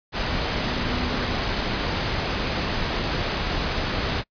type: tone in noise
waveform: sine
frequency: 247.1 Hz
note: B3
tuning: 1 cent sharp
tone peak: -32 dBFS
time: 0.65-1.37 s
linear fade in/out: 50 ms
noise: pink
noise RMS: -25 dBFS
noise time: 0.12-4.24 s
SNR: -10 dB
effects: noise-tail reverb RT60 0.1 s tail -26 dB re dry + resampled to 11025 Hz